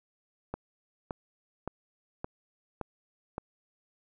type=click train; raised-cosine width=1 ms; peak=-20 dBFS; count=6; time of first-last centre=0.54-3.381 s; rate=1.76 Hz; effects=none